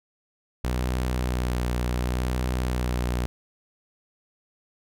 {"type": "tone with vibrato", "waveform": "sawtooth", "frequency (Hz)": 61.74, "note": "B1", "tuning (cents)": 0, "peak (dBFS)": -20, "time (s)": [0.64, 3.26], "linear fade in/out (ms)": 0, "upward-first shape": "sine", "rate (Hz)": 0.69, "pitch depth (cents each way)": 24, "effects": []}